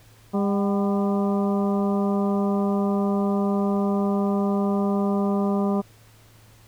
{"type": "harmonic tone with a mistuned harmonic", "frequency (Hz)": 200.7, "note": "G3", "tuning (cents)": 41, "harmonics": [1, 2, 3, 4, 5, 6], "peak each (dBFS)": [-21, -27, -31, -33, -35, -37], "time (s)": [0.33, 5.82], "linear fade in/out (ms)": 20, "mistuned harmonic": 4, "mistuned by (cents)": -67, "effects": ["added 110 Hz sine -52 dBFS peak until 6.67 s", "pink hiss -55 dBFS RMS until 6.67 s"]}